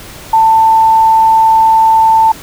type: tone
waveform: sine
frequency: 890 Hz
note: A5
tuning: 20 cents sharp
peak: -4 dBFS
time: 0.33-2.32 s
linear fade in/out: 5 ms
effects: pink hiss -31 dBFS RMS until 2.42 s